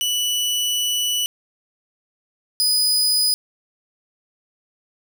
sawtooth tone pair in turn, 2960 / 4978 Hz, F#7 / D#8, 0 / 0 cents, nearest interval major sixth, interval 900 cents, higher second, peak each -16 / -13 dBFS, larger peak second, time 0.01-1.26 / 2.6-3.34 s, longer first, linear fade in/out 0 ms, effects none

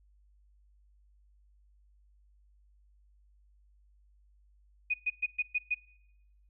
sine tone bursts, 2480 Hz, D#7, 6 cents flat, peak -26 dBFS, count 6, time 4.9-5.746 s, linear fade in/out 10 ms, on 41 ms, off 120 ms, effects noise-tail reverb RT60 0.9 s tail -23 dB re dry + added 50 Hz sine -61 dBFS peak until 6.49 s

